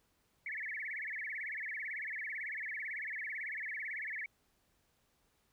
sine tone with vibrato, 1975.5 Hz, B6, in tune, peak -38 dBFS, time 0.46-4.26 s, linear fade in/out 2 ms, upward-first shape sine, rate 18 Hz, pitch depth 250 cents each way, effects pink hiss -75 dBFS RMS until 5.52 s

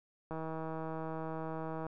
click train, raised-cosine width 1 ms, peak -27 dBFS, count 250, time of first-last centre 0.31-1.866 s, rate 160 Hz, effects none

